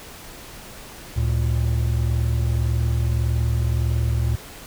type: tone pair together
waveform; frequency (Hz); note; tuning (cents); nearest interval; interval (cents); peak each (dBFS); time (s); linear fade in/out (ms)
triangle; 72.47 / 114.2; D2 / A#2; -22 / -35; minor sixth; 787; -19; 1.16-4.36; 10
effects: pink hiss -40 dBFS RMS until 4.66 s